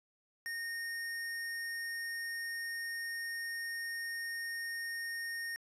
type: tone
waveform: square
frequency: 1845 Hz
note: A#6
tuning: 18 cents flat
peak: -38 dBFS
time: 0.46-5.56 s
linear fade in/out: 0 ms
effects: resampled to 32000 Hz + 12-bit